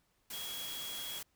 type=tone in noise; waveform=sine; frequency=3322 Hz; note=G#7; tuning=in tune; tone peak=-42 dBFS; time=0.33-1.19 s; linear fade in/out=5 ms; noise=white; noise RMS=-44 dBFS; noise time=0.3-1.23 s; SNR=-1 dB; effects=pink hiss -75 dBFS RMS until 1.35 s